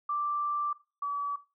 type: tone pair in turn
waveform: sine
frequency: 1174.7 / 1145.2 Hz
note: D6 / D6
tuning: 0 / -44 cents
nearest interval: unison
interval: 44 cents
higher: first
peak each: -28 / -29 dBFS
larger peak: first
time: 0.09-0.73 / 1.02-1.36 s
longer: first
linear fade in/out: 5 ms
effects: noise-tail reverb RT60 0.3 s tail -18 dB re dry